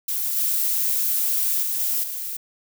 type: noise with level steps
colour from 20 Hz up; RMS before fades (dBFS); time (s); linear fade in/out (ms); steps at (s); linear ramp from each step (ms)
violet; -25 / -22 / -25 / -23 / -30; 0.08-2.37; 5; 0.36 / 1.62 / 1.79 / 2.03; 10
effects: none